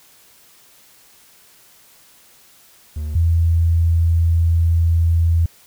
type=tone pair in turn; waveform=triangle / sine; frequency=75.9 / 83.42 Hz; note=D#2 / E2; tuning=-42 / +21 cents; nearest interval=major second; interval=163 cents; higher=second; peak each=-20 / -12 dBFS; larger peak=second; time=2.96-3.15 / 3.15-5.46 s; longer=second; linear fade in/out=5 ms; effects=white hiss -50 dBFS RMS until 5.66 s